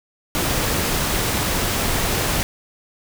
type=noise; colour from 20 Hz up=pink; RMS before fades=-21 dBFS; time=0.35-2.43 s; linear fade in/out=0 ms; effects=none